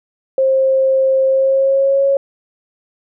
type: tone with pitch glide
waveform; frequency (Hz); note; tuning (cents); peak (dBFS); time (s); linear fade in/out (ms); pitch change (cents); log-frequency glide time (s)
sine; 531 to 551; C5 to C#5; +25 to -11; -10; 0.38-2.17; 2; +64; 1.26-2.05
effects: none